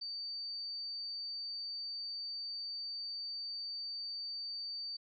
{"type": "tone", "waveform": "sine", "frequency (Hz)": 4602, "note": "D8", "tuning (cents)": -36, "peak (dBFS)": -39, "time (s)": [0.01, 4.97], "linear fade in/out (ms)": 10, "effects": []}